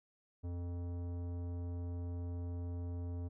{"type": "tone with tanh clipping", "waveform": "sine", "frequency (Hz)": 87.31, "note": "F2", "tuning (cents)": 0, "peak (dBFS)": -40, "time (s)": [0.43, 3.29], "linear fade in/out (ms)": 20, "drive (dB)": 15, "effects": []}